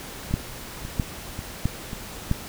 two click trains, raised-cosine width 5 ms, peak -20 / -9 dBFS, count 4 / 4, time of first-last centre 0.31-1.932 / 0.34-2.314 s, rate 1.85 / 1.52 Hz, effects pink hiss -38 dBFS RMS until 2.48 s

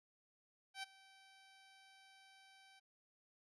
10% pulse tone with ADSR envelope, 774 Hz, G5, 22 cents flat, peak -34 dBFS, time 0.74-2.8 s, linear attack 90 ms, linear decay 16 ms, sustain -21 dB, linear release 15 ms, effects resampled to 24000 Hz

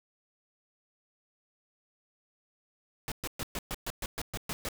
pink noise bursts, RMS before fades -35 dBFS, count 11, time 3.08-4.687 s, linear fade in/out 0 ms, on 37 ms, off 120 ms, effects none

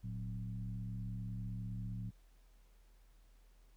sine tone with frequency modulation, 112.5 Hz, A2, 39 cents sharp, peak -39 dBFS, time 0.03-2.11 s, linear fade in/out 20 ms, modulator 69.9 Hz, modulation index 0.97, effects added 40 Hz sine -61 dBFS peak until 3.76 s + pink hiss -74 dBFS RMS until 3.76 s

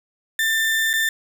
35% pulse tone with dropouts, 1786 Hz, A6, 25 cents sharp, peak -16 dBFS, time 0.39-1.09 s, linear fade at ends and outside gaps 2 ms, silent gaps 0.932-0.937 s, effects none

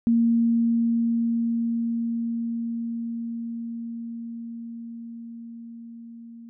sine tone with level ramp, 231.9 Hz, A#3, 9 cents flat, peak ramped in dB -16 to -40 dBFS, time 0.07-6.49 s, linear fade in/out 0 ms, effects none

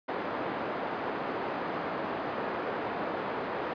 pink band-pass noise, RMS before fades -34 dBFS, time 0.08-3.74 s, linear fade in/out 10 ms, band 330 to 1300 Hz, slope 12 dB/octave, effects resampled to 11025 Hz

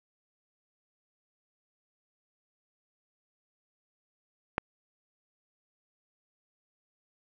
click, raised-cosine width 0.5 ms, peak -11 dBFS, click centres 4.581 s, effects none

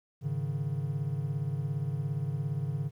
triangle chord, Ab suspended fourth, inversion none, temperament just, 103.83 / 138.43 / 155.74 Hz, Ab2 / Db3 / Eb3, 0 / -2 / +2 cents, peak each -36 / -30 / -33 dBFS, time 0.21-2.91 s, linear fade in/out 50 ms, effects 11-bit

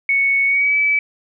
sine tone with pitch glide, 2217 to 2298 Hz, C#7 to D7, 0 to -38 cents, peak -13 dBFS, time 0.09-0.99 s, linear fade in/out 2 ms, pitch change +62 cents, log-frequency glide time 0.46-0.76 s, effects none

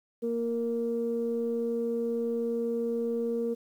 sine tone pair together, 233.4 / 466.2 Hz, A#3 / A#4, +2 / 0 cents, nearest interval octave, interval 1198 cents, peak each -31 / -28 dBFS, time 0.22-3.55 s, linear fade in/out 20 ms, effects tanh soft clip ceiling -20 dBFS + 10-bit

